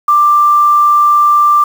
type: tone with quantisation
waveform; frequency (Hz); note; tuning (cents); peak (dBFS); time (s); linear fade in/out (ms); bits
sine; 1182; D6; +11; -5; 0.08-1.64; 5; 5
effects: none